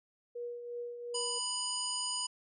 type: tone with tremolo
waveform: sine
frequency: 479.7 Hz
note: A#4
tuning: 50 cents sharp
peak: -36 dBFS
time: 0.35-1.39 s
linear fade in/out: 10 ms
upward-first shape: triangle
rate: 2.8 Hz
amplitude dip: 55%
type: harmonic tone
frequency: 987 Hz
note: B5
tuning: 1 cent flat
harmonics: 1 / 3 / 5 / 7 / 9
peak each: -42 / -40 / -38 / -40 / -40 dBFS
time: 1.14-2.27 s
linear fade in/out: 10 ms
effects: none

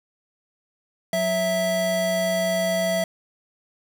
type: tone pair together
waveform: square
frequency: 183.52 / 659.3 Hz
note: F#3 / E5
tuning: -14 / 0 cents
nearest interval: octave + minor seventh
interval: 2214 cents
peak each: -29 / -22 dBFS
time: 1.13-3.04 s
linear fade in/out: 2 ms
effects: none

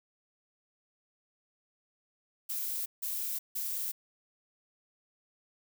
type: noise bursts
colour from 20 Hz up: violet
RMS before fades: -35 dBFS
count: 3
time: 2.49-3.92 s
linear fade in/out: 10 ms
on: 370 ms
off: 160 ms
effects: none

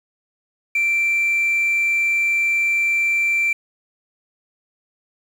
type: tone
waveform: sine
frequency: 2349 Hz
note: D7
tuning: in tune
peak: -14 dBFS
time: 0.75-3.53 s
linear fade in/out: 5 ms
effects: tanh soft clip ceiling -14 dBFS + 7-bit

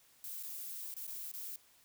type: noise with dropouts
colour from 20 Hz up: violet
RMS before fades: -44 dBFS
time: 0.24-1.56 s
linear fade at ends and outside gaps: 2 ms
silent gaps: 0.429-0.433 / 0.941-0.965 / 1.068-1.076 / 1.316-1.337 s
effects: white hiss -66 dBFS RMS until 1.84 s

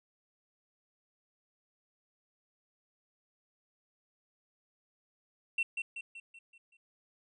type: tone with echo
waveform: triangle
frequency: 2710 Hz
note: E7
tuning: 47 cents sharp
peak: -25 dBFS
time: 5.58-5.63 s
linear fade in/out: 5 ms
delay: 190 ms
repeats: 6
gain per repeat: -6 dB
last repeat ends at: 6.77 s
effects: tanh soft clip ceiling -24 dBFS + resampled to 22050 Hz

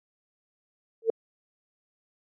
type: tone with exponential growth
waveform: sine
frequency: 452 Hz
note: A4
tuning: 47 cents sharp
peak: -14 dBFS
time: 1.02-1.1 s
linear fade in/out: 2 ms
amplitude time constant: 16 ms
effects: high-pass 300 Hz 12 dB/octave

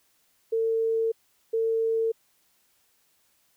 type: tone bursts at uneven times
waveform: sine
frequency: 450.8 Hz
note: A4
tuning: 42 cents sharp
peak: -22 dBFS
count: 2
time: 0.52-1.12 / 1.53-2.12 s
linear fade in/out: 10 ms
effects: white hiss -67 dBFS RMS until 3.56 s

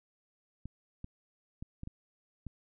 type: clicks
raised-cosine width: 5 ms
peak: -29 dBFS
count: 6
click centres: 0.656 / 1.044 / 1.625 / 1.834 / 1.874 / 2.467 s
effects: none

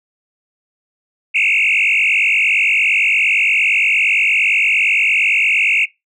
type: tone with frequency modulation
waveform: sine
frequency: 2462 Hz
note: D#7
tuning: 19 cents flat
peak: -10 dBFS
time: 1.34-5.86 s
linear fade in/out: 20 ms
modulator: 48.7 Hz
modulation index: 6.2
effects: noise-tail reverb RT60 0.2 s tail -22 dB re dry + tanh soft clip ceiling -7 dBFS

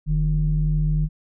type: tone pair together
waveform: sine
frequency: 43.63 / 153.6 Hz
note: F1 / D#3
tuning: -1 / -22 cents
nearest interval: octave + minor seventh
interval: 2179 cents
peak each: -20 / -19 dBFS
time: 0.06-1.09 s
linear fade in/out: 50 ms
effects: tanh soft clip ceiling -11 dBFS

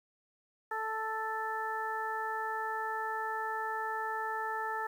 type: harmonic tone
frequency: 440 Hz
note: A4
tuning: in tune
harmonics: 1 / 2 / 3 / 4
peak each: -42 / -36 / -39 / -39 dBFS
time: 0.71-4.87 s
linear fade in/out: 5 ms
effects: 10-bit

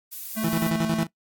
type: noise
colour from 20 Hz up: violet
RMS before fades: -34 dBFS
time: 0.11-0.71 s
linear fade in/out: 20 ms
type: tone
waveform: square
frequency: 220 Hz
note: A3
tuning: in tune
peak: -26 dBFS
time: 0.36-1.05 s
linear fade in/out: 20 ms
type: tone with tremolo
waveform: 30% pulse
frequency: 164.81 Hz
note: E3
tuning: in tune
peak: -20 dBFS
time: 0.44-1.07 s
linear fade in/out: 2 ms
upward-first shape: square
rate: 11 Hz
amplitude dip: 75%
effects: noise-tail reverb RT60 0.1 s tail -19 dB re dry + AAC 64 kbps

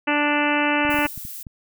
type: harmonic tone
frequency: 293.7 Hz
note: D4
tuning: in tune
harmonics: 1 / 2 / 3 / 4 / 5 / 6 / 7 / 8 / 9 / 10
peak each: -23 / -27 / -25 / -30 / -27 / -29 / -29 / -30 / -26 / -34 dBFS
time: 0.07-1.07 s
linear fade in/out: 10 ms
type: clicks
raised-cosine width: 5 ms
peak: -25 dBFS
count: 8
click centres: 0.851 / 0.894 / 0.944 / 0.988 / 1.055 / 1.177 / 1.251 / 1.468 s
type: noise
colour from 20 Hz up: violet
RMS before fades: -35 dBFS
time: 0.9-1.43 s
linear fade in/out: 5 ms
effects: none

